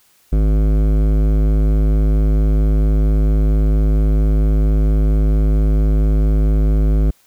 sine tone with hard clipping, 52.2 Hz, G#1, 10 cents sharp, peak -13 dBFS, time 0.32-7.11 s, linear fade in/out 10 ms, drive 15 dB, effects white hiss -55 dBFS RMS until 7.26 s

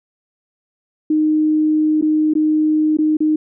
sine tone with dropouts, 308.4 Hz, D#4, 15 cents flat, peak -12 dBFS, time 1.1-3.36 s, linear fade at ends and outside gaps 5 ms, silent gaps 2.013-2.023 / 2.337-2.352 / 2.971-2.986 / 3.17-3.204 s, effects none

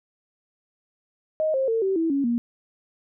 sine tone with pitch steps, 625 / 531.7 / 452.3 / 384.7 / 327.3 / 278.4 / 236.8 Hz, D#5 / C5 / A4 / G4 / E4 / C#4 / A#3, +8 / +28 / +48 / -33 / -12 / +8 / +27 cents, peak -20 dBFS, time 1.4-2.38 s, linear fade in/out 0 ms, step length 140 ms, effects none

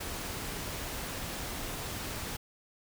pink noise, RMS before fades -38 dBFS, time 0-2.37 s, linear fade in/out 10 ms, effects none

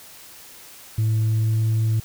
sine tone with pitch glide, 110 to 110.83 Hz, A2 to A2, 0 to +13 cents, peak -15 dBFS, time 0.98-2 s, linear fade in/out 5 ms, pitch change +13 cents, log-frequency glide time 1.32-1.68 s, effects tanh soft clip ceiling -16 dBFS + white hiss -44 dBFS RMS until 2.04 s

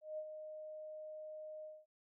sine tone with ADSR envelope, 618 Hz, D#5, 12 cents flat, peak -39 dBFS, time 0.01-1.86 s, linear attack 170 ms, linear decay 60 ms, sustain -7 dB, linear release 220 ms, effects none

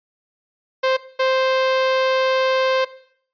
sawtooth tone bursts at uneven times, 523.3 Hz, C5, in tune, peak -12 dBFS, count 2, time 0.83-0.97 / 1.19-2.85 s, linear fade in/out 10 ms, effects noise-tail reverb RT60 0.6 s tail -17 dB re dry + resampled to 11025 Hz

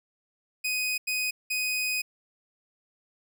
sawtooth tone bursts at uneven times, 2500 Hz, D#7, 8 cents sharp, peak -23 dBFS, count 3, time 0.64-0.98 / 1.07-1.31 / 1.5-2.02 s, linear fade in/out 10 ms, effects none

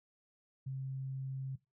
sine tone, 133.4 Hz, C3, 34 cents sharp, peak -37 dBFS, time 0.66-1.56 s, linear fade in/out 10 ms, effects noise-tail reverb RT60 0.2 s tail -18 dB re dry

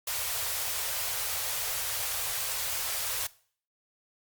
white band-stop noise, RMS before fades -32 dBFS, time 0.07-3.27 s, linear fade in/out 5 ms, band 130 to 450 Hz, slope 48 dB/octave, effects noise-tail reverb RT60 0.5 s tail -20 dB re dry + Opus 48 kbps

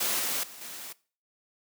white noise with level steps, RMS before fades -28 / -30 / -46 / -41 dBFS, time 0-0.93 s, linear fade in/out 10 ms, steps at 0.19 / 0.43 / 0.61 s, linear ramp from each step 5 ms, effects noise-tail reverb RT60 0.4 s tail -21 dB re dry + high-pass 200 Hz 12 dB/octave

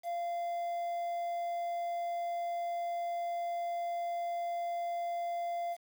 triangle tone with quantisation, 690 Hz, F5, 21 cents flat, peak -31 dBFS, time 0.03-5.77 s, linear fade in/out 50 ms, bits 9, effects none

